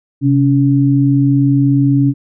sine tone pair together, 132.8 / 281.4 Hz, C3 / C#4, +26 / +26 cents, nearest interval octave + minor second, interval 1300 cents, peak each -11 dBFS, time 0.21-2.14 s, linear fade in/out 50 ms, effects none

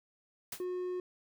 white noise with exponential decay, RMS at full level -36 dBFS, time 0.52-0.65 s, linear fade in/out 5 ms, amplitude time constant 28 ms
triangle tone, 362.6 Hz, F#4, 35 cents flat, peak -32 dBFS, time 0.6-1 s, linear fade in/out 2 ms
effects none

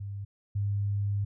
sine tone pair in turn, 100 / 101.16 Hz, G2 / G#2, +35 / -45 cents, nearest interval unison, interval 20 cents, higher second, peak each -34 / -26 dBFS, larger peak second, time 0-0.25 / 0.55-1.25 s, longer second, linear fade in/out 10 ms, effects none

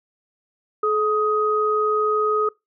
sine tone pair together, 428.1 / 1253.6 Hz, A4 / D#6, -47 / +13 cents, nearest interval octave + perfect fifth, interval 1860 cents, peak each -20 dBFS, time 0.83-2.49 s, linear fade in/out 5 ms, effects noise-tail reverb RT60 0.2 s tail -23 dB re dry

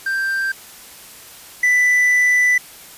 triangle tone pair in turn, 1576 / 1985.6 Hz, G6 / B6, +9 / +9 cents, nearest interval major third, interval 400 cents, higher second, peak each -16 / -10 dBFS, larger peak second, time 0.06-0.52 / 1.63-2.58 s, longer second, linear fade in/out 5 ms, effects white hiss -40 dBFS RMS until 2.97 s + resampled to 32000 Hz

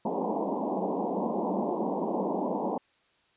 pink band-pass noise, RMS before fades -30 dBFS, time 0.05-2.78 s, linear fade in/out 5 ms, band 180 to 1000 Hz, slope 96 dB/octave, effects white hiss -67 dBFS RMS until 3.36 s + resampled to 8000 Hz

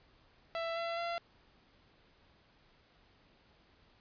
sawtooth tone with pitch steps, 665 / 673.9 / 682.9 Hz, E5 / E5 / F5, +15 / +38 / -39 cents, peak -31 dBFS, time 0.55-1.18 s, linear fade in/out 0 ms, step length 210 ms, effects pink hiss -66 dBFS RMS until 4 s + resampled to 11025 Hz

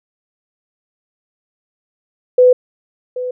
sine tone with echo, 501 Hz, B4, 25 cents sharp, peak -5 dBFS, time 2.38-2.53 s, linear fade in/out 5 ms, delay 780 ms, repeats 1, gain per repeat -14 dB, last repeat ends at 3.31 s, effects none

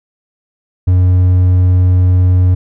triangle tone, 91 Hz, F#2, 28 cents flat, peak -4 dBFS, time 0.87-2.55 s, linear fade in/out 10 ms, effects none

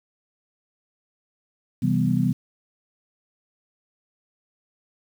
sine chord, C major seventh, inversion none, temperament equal, 130.81 / 164.81 / 196 / 246.9 Hz, C3 / E3 / G3 / B3, 0 / 0 / 0 / 0 cents, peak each -24 dBFS, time 1.82-2.33 s, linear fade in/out 10 ms, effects 8-bit

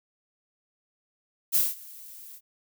violet noise with ADSR envelope, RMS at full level -21 dBFS, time 1.52-2.41 s, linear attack 37 ms, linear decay 190 ms, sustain -24 dB, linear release 57 ms, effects none

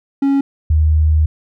triangle / sine tone pair in turn, 276.4 / 77.56 Hz, C#4 / D#2, -5 / -5 cents, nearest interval octave + minor seventh, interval 2200 cents, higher first, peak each -9 dBFS, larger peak neither, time 0.22-0.41 / 0.7-1.26 s, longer second, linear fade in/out 5 ms, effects none

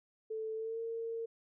sine tone with pitch glide, 440 to 456.8 Hz, A4 to A#4, 0 to -35 cents, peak -36 dBFS, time 0.3-1.26 s, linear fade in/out 10 ms, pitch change +65 cents, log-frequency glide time 0.55-0.8 s, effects none

